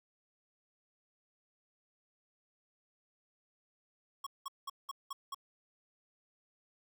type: tone bursts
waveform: square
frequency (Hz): 1100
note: C#6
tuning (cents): -14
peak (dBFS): -39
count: 6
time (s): 4.24-5.346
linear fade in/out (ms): 5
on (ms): 26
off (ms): 190
effects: none